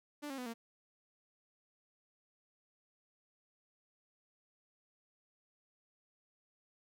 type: tone with pitch steps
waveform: sawtooth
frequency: 293.7 / 270.9 / 249.8 / 230.4 Hz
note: D4 / C#4 / B3 / A#3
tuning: 0 / -40 / +20 / -20 cents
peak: -37 dBFS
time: 0.22-0.54 s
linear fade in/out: 20 ms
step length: 80 ms
effects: none